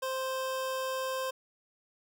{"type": "tone", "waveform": "25% pulse", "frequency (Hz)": 523.3, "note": "C5", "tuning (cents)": 0, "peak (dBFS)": -28, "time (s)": [0.02, 1.31], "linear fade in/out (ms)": 10, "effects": []}